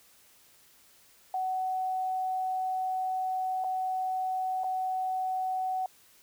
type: tone with dropouts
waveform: sine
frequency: 749 Hz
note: F#5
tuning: 21 cents sharp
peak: -28 dBFS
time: 1.34-5.86 s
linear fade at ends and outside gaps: 2 ms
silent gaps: 3.64-3.644 / 4.636-4.642 s
effects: white hiss -60 dBFS RMS until 6.22 s